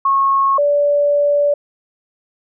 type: tone pair in turn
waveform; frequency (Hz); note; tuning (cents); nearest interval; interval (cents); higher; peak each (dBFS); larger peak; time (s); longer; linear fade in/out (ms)
sine; 1093 / 579; C#6 / D5; -25 / -25; major seventh; 1100; first; -11; neither; 0.05-0.58 / 0.58-1.54; second; 5
effects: none